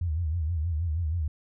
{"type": "tone with vibrato", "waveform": "sine", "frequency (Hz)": 81.5, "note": "E2", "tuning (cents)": -19, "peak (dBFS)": -25, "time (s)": [0.01, 1.28], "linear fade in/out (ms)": 5, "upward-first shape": "sine", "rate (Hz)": 6.3, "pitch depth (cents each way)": 140, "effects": []}